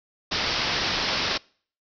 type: low-pass noise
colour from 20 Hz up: white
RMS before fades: -26 dBFS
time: 0.31-1.38 s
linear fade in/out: 10 ms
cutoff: 5500 Hz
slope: 96 dB/octave
effects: noise-tail reverb RT60 0.5 s tail -26 dB re dry